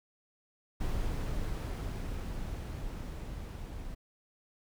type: noise with level ramp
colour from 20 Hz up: brown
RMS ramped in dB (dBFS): -33 to -42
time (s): 0.8-3.95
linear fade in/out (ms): 10
effects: none